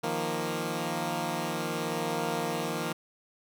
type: chord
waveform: 10% pulse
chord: Eb suspended second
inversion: none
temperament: equal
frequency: 155.56 / 174.61 / 233.1 Hz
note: Eb3 / F3 / Bb3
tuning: 0 / 0 / 0 cents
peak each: -26 dBFS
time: 0.03-2.93 s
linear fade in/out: 10 ms
effects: none